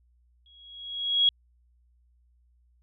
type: tone with exponential growth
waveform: sine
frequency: 3315 Hz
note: G#7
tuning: 4 cents flat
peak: -16 dBFS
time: 0.46-1.29 s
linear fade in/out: 1 ms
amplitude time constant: 180 ms
effects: added 60 Hz sine -61 dBFS peak until 2.82 s